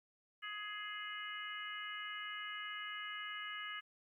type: harmonic tone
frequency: 418.3 Hz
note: G#4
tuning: 12 cents sharp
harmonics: 3 / 4 / 5 / 6 / 7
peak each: -48 / -47 / -48 / -58 / -48 dBFS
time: 0.42-3.81 s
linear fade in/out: 20 ms
effects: 13-bit